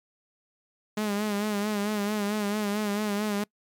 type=tone with vibrato; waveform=sawtooth; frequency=207.7 Hz; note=G#3; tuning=in tune; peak=-22 dBFS; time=0.97-3.44 s; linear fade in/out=5 ms; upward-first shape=sine; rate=4.5 Hz; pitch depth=55 cents each way; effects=noise-tail reverb RT60 0.1 s tail -25 dB re dry + MP3 96 kbps